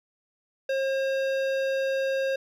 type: tone with hard clipping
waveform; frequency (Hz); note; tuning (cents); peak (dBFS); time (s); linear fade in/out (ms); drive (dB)
sine; 537; C5; +45; -26; 0.69-2.36; 5; 14
effects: none